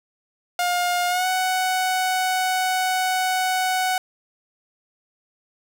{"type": "tone with pitch glide", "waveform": "sawtooth", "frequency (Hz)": [710, 744], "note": ["F5", "F#5"], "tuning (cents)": [28, 9], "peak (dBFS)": -16, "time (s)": [0.59, 3.98], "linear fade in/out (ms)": 2, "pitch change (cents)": 81, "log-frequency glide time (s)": [1.08, 1.27], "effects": []}